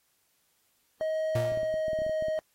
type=tone with pitch glide; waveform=triangle; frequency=631 to 627.4 Hz; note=D#5 to D#5; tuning=+24 to +14 cents; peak=-25 dBFS; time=1.01-2.39 s; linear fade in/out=0 ms; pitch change=-10 cents; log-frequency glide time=1.3-2.16 s
type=tone with exponential decay; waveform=45% pulse; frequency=116.54 Hz; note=A#2; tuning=in tune; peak=-26 dBFS; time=1.35-1.81 s; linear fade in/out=5 ms; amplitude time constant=100 ms
type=clicks; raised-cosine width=3 ms; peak=-30 dBFS; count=12; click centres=1.521 / 1.574 / 1.632 / 1.741 / 1.882 / 1.932 / 1.989 / 2.019 / 2.065 / 2.095 / 2.224 / 2.284 s
effects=white hiss -71 dBFS RMS until 2.54 s + AAC 48 kbps